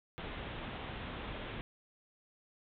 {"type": "low-pass noise", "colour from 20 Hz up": "pink", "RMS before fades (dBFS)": -43, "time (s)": [0.18, 1.61], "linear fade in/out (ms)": 0, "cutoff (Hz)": 3700, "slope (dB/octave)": 96, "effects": []}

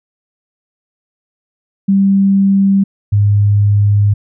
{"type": "tone pair in turn", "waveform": "sine", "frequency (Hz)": [196, 102.52], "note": ["G3", "G#2"], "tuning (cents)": [0, -22], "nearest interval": "major seventh", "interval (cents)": 1122, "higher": "first", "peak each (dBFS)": -7, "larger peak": "neither", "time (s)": [[1.88, 2.84], [3.12, 4.14]], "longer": "second", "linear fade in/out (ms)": 10, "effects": []}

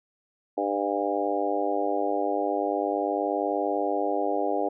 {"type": "harmonic tone with a mistuned harmonic", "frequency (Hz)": 100.4, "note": "G2", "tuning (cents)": 42, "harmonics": [3, 4, 5, 6, 7, 8], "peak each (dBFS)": [-31, -31, -31, -31, -31, -31], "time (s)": [0.57, 4.69], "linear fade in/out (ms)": 10, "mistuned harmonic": 8, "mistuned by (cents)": 18, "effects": []}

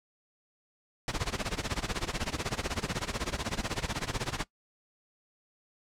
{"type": "noise with tremolo", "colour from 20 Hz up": "pink", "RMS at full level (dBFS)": -30, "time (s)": [1.08, 4.44], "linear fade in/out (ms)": 0, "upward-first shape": "sine", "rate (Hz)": 16, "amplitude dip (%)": 90, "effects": ["noise-tail reverb RT60 0.1 s tail -20 dB re dry", "low-pass 7000 Hz 12 dB/octave"]}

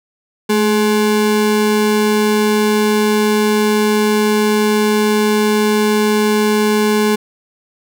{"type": "ring-modulated tone", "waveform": "square", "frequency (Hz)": 317.9, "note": "D#4", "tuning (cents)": 37, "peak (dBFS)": -9, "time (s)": [0.49, 7.16], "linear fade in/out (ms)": 10, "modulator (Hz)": 103, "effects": []}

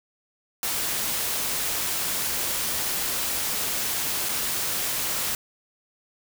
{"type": "noise with dropouts", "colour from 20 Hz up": "white", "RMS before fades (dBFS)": -27, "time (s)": [0.63, 5.35], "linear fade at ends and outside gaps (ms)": 1, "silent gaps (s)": [4.288, 4.291], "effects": []}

